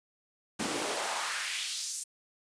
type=noise with high-pass filter sweep; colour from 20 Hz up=pink; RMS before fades=-34 dBFS; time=0.59-2.04 s; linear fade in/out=10 ms; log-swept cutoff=210 to 8200 Hz; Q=1.8; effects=resampled to 22050 Hz